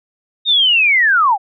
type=linear sweep; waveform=sine; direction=down; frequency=3733 to 737 Hz; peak=-9 dBFS; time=0.45-1.38 s; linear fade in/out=50 ms; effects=none